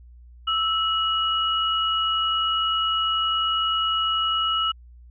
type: tone pair together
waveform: sine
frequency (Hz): 1315 / 2908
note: E6 / F#7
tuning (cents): -5 / -31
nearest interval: octave + major second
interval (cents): 1374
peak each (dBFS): -23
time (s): 0.47-4.72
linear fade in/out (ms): 10
effects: added 60 Hz sine -44 dBFS peak until 5.1 s